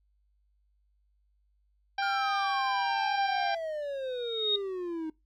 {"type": "harmonic tone", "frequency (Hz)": 791, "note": "G5", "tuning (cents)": 15, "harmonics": [1, 2, 3, 4, 5, 6, 7], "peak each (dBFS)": [-29, -35, -39, -41, -43, -45, -46], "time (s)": [1.98, 3.55], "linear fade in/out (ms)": 5}
{"type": "exponential sweep", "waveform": "triangle", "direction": "down", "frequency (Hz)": [1437, 311.1], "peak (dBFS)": -30, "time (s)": [2.02, 5.1], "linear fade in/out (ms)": 5}
{"type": "tone with exponential growth", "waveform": "sine", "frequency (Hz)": 3729, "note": "A#7", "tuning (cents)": 0, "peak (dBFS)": -22, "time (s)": [3.82, 4.56], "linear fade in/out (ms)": 5, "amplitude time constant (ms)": 160}
{"effects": ["noise-tail reverb RT60 0.2 s tail -22 dB re dry", "added 50 Hz sine -67 dBFS peak until 5.25 s"]}